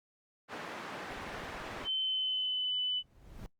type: band-pass noise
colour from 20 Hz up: white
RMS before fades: -43 dBFS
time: 0.48-1.89 s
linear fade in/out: 50 ms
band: 170 to 1600 Hz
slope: 12 dB/octave
type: noise bursts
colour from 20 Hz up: brown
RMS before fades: -49 dBFS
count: 14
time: 1.1-1.85 s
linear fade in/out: 5 ms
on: 35 ms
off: 20 ms
type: tone with pitch glide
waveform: sine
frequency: 3075 to 2998 Hz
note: G7 to F#7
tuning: -34 to +22 cents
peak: -30 dBFS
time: 1.84-3.03 s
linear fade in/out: 50 ms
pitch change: -44 cents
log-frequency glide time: 1.94-2.77 s
type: noise with exponential growth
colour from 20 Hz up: brown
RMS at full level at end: -42 dBFS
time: 2.77-3.46 s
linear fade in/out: 0 ms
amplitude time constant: 150 ms
effects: noise-tail reverb RT60 0.1 s tail -23 dB re dry + Opus 48 kbps